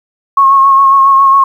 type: tone with vibrato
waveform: sine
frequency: 1090 Hz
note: C#6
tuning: 29 cents flat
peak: -3 dBFS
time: 0.37-1.44 s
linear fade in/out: 5 ms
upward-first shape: sine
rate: 7.3 Hz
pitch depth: 27 cents each way
effects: 7-bit